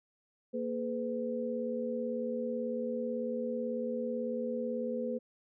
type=tone cluster; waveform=sine; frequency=233.2 / 425.9 / 504 Hz; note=A#3 / G#4 / B4; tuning=+1 / +44 / +35 cents; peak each=-36 / -40 / -35 dBFS; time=0.53-5.19 s; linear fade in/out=20 ms; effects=none